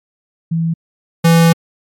sine / square tone pair in turn, 164.81 / 166.44 Hz, E3 / E3, 0 / +17 cents, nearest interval unison, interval 17 cents, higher second, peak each -13 / -7 dBFS, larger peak second, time 0.51-0.74 / 1.24-1.53 s, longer second, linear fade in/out 10 ms, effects MP3 64 kbps

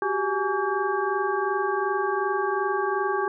sine tone cluster, 373.9 / 396.6 / 837 / 1139 / 1595 Hz, F#4 / G4 / G#5 / C#6 / G6, +18 / +20 / +13 / +47 / +30 cents, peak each -30 / -27 / -29 / -29 / -31 dBFS, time 0.02-3.28 s, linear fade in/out 2 ms, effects none

